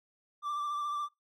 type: tone with vibrato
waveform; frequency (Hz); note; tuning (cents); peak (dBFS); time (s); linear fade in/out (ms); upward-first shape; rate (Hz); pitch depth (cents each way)
triangle; 1174.7; D6; 0; -30; 0.42-1.09; 50; sine; 14; 27
effects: noise-tail reverb RT60 0.2 s tail -26 dB re dry